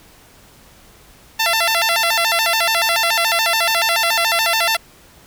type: tone with vibrato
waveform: 10% pulse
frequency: 778 Hz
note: G5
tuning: 13 cents flat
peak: -6 dBFS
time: 1.39-4.77 s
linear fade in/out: 10 ms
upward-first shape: square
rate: 7 Hz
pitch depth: 240 cents each way
effects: pink hiss -47 dBFS RMS until 5.26 s